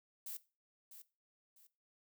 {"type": "noise with echo", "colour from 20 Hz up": "violet", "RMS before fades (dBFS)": -45, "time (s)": [0.26, 0.37], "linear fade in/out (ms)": 5, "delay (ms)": 650, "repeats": 2, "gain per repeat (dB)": -10, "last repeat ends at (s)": 1.67, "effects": ["noise-tail reverb RT60 0.3 s tail -17 dB re dry"]}